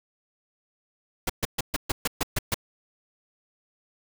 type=noise bursts; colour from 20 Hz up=pink; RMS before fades=-25 dBFS; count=9; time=1.27-2.544 s; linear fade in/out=5 ms; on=26 ms; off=130 ms; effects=none